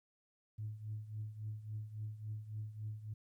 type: tone with tremolo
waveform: sine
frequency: 107.4 Hz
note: A2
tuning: 41 cents flat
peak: -37 dBFS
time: 0.58-3.14 s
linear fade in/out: 10 ms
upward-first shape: triangle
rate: 3.6 Hz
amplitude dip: 80%
effects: tanh soft clip ceiling -34 dBFS + 13-bit